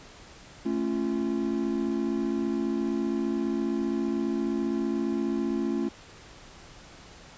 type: chord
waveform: triangle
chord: A augmented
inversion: none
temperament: just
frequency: 220 / 275 / 343.8 Hz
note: A3 / C#4 / E#4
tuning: 0 / -14 / -27 cents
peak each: -28 / -28 / -28 dBFS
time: 0.65-5.89 s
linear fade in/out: 10 ms
effects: pink hiss -49 dBFS RMS until 7.37 s + resampled to 16000 Hz